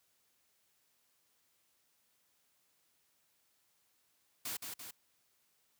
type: noise with echo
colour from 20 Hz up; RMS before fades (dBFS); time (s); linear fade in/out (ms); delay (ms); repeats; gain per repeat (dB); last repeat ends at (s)
white; -40; 4.45-4.57; 5; 170; 2; -4; 4.91
effects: white hiss -75 dBFS RMS until 5.79 s + high-pass 60 Hz 12 dB/octave